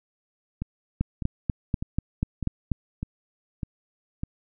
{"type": "two click trains", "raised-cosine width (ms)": 5, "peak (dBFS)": [-17, -11], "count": [7, 8], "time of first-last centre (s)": [[0.62, 4.234], [1.01, 2.717]], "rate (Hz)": [1.66, 4.1], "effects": []}